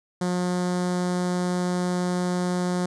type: tone with notch filter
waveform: sawtooth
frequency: 179.4 Hz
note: F3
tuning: 47 cents sharp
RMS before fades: -25 dBFS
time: 0.21-2.86 s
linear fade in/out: 5 ms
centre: 2600 Hz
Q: 1.1
effects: resampled to 22050 Hz